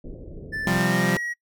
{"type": "low-pass noise", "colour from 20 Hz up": "pink", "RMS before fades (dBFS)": -38, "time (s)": [0.04, 0.82], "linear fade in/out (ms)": 5, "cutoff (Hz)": 550, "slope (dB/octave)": 48}
{"type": "tone with pitch glide", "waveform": "triangle", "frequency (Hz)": [1760, 1908.2], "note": ["A6", "A#6"], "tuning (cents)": [0, 40], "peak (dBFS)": -25, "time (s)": [0.52, 1.34], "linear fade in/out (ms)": 20, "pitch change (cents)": 140, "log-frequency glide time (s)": [0.66, 1.15]}
{"type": "chord", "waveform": "sawtooth", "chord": "C suspended fourth", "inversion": "none", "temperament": "equal", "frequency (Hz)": [130.81, 174.61, 196], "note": ["C3", "F3", "G3"], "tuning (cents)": [0, 0, 0], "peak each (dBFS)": [-23, -19, -20], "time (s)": [0.67, 1.17], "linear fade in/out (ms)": 2}
{"effects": ["noise-tail reverb RT60 0.1 s tail -25 dB re dry"]}